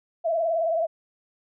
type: tone with vibrato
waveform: sine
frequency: 659.3 Hz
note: E5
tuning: in tune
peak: -21 dBFS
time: 0.24-0.87 s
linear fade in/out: 20 ms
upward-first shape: triangle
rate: 19 Hz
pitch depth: 86 cents each way
effects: none